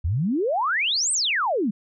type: exponential two-way sweep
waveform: sine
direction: up then down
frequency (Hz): 73.1 to 8870 to 187.7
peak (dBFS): -20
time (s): 0.04-1.71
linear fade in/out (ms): 10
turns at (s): 1.12
effects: none